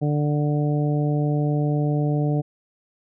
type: harmonic tone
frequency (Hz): 147.8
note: D3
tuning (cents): +11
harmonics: 1 / 2 / 3 / 4 / 5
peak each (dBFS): -20 / -26 / -30 / -32 / -34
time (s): 0.01-2.42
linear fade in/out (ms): 20
effects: none